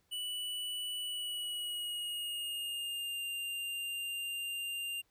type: tone with pitch glide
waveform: square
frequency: 2960 to 2794 Hz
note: F#7 to F7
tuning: 0 to 0 cents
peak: -37 dBFS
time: 0.11-5.02 s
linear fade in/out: 20 ms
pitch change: -100 cents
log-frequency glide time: 1-3.23 s
effects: pink hiss -75 dBFS RMS until 5.1 s